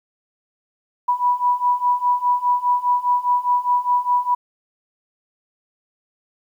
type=beating tone pair; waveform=sine; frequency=979 / 983.9 Hz; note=B5 / B5; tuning=-15 / -7 cents; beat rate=4.9 Hz; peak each=-20 / -18 dBFS; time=1.08-4.35 s; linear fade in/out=10 ms; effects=9-bit